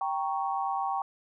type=chord; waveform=sine; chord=G diminished; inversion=none; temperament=equal; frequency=784 / 932.3 / 1108.7 Hz; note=G5 / Bb5 / Db6; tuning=0 / 0 / 0 cents; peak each=-30 / -34 / -33 dBFS; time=0.01-1.02 s; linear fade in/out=2 ms; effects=none